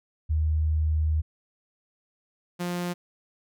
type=tone pair in turn; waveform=sine / sawtooth; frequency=77.78 / 176.28 Hz; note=D#2 / F3; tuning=0 / +16 cents; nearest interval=octave + major second; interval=1416 cents; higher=second; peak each=-21 / -24 dBFS; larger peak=first; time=0.29-1.22 / 2.59-2.94 s; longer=first; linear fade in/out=20 ms; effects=none